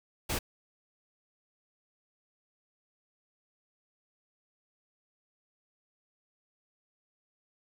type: noise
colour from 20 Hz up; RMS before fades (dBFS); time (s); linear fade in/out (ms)
pink; -32; 0.29-0.39; 10
effects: none